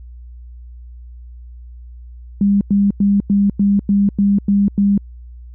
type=tone bursts; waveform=sine; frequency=200.7 Hz; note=G3; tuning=41 cents sharp; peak=-10 dBFS; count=9; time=2.41-4.978 s; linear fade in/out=2 ms; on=200 ms; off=96 ms; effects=added 60 Hz sine -33 dBFS peak until 5.54 s